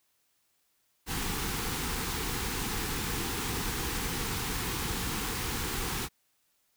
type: band-stop noise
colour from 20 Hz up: pink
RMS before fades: -33 dBFS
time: 1.06-6.09 s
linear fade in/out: 50 ms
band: 500 to 740 Hz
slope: 96 dB/octave
effects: white hiss -73 dBFS RMS until 6.76 s